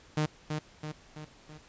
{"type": "tone with echo", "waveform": "sawtooth", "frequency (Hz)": 152.8, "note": "D#3", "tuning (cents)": -31, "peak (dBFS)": -22, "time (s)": [0.17, 0.26], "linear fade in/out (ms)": 5, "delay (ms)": 330, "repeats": 4, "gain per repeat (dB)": -5, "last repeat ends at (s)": 1.58, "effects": ["pink hiss -57 dBFS RMS until 1.68 s", "resampled to 16000 Hz"]}